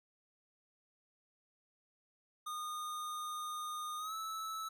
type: tone with pitch glide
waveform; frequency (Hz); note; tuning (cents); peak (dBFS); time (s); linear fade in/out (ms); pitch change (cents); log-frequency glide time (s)
square; 1226 to 1306.4; D#6 to E6; -26 to -16; -40; 2.46-4.69; 10; +110; 3.98-4.14
effects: none